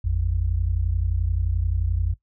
sine tone pair together, 54.51 / 86 Hz, A1 / F2, -15 / -26 cents, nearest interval minor sixth, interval 789 cents, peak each -23 dBFS, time 0.04-2.14 s, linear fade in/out 10 ms, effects noise-tail reverb RT60 0.1 s tail -17 dB re dry

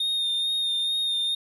triangle tone with vibrato, 3670 Hz, A#7, 28 cents flat, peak -22 dBFS, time 0-1.35 s, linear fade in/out 5 ms, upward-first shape sine, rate 2.3 Hz, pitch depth 23 cents each way, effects none

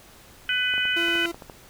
harmonic tone, 500 Hz, B4, 21 cents sharp, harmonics 3 / 4 / 5 / 6, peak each -25 / -32 / -28 / -26 dBFS, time 0.49-1.26 s, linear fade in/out 2 ms
clicks, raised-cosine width 1 ms, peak -25 dBFS, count 9, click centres 0.739 / 0.78 / 0.854 / 1.084 / 1.155 / 1.253 / 1.345 / 1.422 / 1.498 s
40% pulse tone, 339 Hz, E4, 49 cents sharp, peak -27 dBFS, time 0.96-1.32 s, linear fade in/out 10 ms
effects pink hiss -50 dBFS RMS until 1.69 s

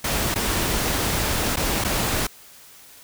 pink noise with dropouts, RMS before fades -23 dBFS, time 0.04-2.27 s, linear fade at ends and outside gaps 5 ms, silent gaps 0.343-0.357 / 1.56-1.569 / 1.841-1.846 s, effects white hiss -47 dBFS RMS until 3.03 s

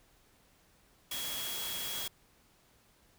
sine tone in noise, 3322 Hz, G#7, in tune, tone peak -40 dBFS, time 1.11-2.08 s, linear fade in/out 5 ms, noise white, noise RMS -39 dBFS, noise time 1.11-2.08 s, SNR -4 dB, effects pink hiss -66 dBFS RMS until 3.18 s

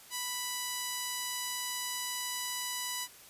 5% pulse tone, 987.8 Hz, B5, in tune, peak -22 dBFS, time 0.1-3.08 s, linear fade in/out 50 ms, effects white hiss -54 dBFS RMS until 3.29 s + resampled to 32000 Hz

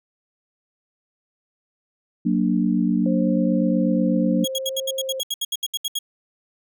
sine chord, Gb augmented, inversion none, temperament equal, 185 / 233.1 / 293.7 Hz, Gb3 / Bb3 / D4, 0 / 0 / 0 cents, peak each -21 / -21 / -23 dBFS, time 2.25-4.45 s, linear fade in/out 10 ms
sine tone with vibrato, 527 Hz, C5, 12 cents sharp, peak -26 dBFS, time 3.06-5.2 s, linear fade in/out 2 ms, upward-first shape sine, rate 0.7 Hz, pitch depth 15 cents each way
sawtooth tone bursts, 3303 Hz, G#7, 10 cents flat, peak -19 dBFS, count 15, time 4.44-5.989 s, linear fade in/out 5 ms, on 37 ms, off 71 ms
effects none

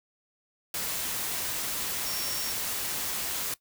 sine tone in noise, 5530 Hz, F8, 18 cents flat, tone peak -36 dBFS, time 2.06-2.52 s, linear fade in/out 2 ms, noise white, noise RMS -32 dBFS, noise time 0.74-3.54 s, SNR -7 dB, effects noise-tail reverb RT60 0.1 s tail -18 dB re dry

